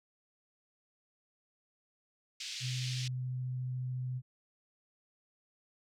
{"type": "band-pass noise", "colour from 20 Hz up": "white", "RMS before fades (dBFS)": -42, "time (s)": [2.4, 3.08], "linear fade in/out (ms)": 5, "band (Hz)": [2300, 5700], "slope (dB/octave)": 24}
{"type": "tone with vibrato", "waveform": "sine", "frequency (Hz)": 127, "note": "B2", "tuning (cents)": 49, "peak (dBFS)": -34, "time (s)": [2.6, 4.22], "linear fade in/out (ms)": 50, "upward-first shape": "triangle", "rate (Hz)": 14, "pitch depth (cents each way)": 8}
{"effects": []}